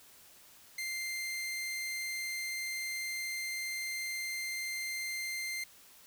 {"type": "tone", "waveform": "sawtooth", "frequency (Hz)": 2093, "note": "C7", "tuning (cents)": 0, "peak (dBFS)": -32, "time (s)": [0.78, 5.64], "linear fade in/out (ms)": 5, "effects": ["white hiss -58 dBFS RMS until 6.06 s"]}